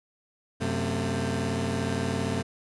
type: tone cluster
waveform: 20% pulse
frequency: 92.9 / 130.6 / 224.1 Hz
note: F#2 / C3 / A3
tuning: +7 / -3 / +32 cents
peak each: -26 dBFS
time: 0.6-2.43 s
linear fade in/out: 20 ms
effects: resampled to 24000 Hz